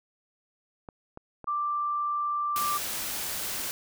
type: clicks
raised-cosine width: 1 ms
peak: -27 dBFS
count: 3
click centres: 0.888 / 1.174 / 1.443 s
type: tone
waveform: sine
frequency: 1178 Hz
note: D6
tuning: 5 cents sharp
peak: -26 dBFS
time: 1.47-2.78 s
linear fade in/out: 10 ms
type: noise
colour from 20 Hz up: white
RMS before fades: -33 dBFS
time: 2.56-3.71 s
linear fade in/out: 0 ms
effects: none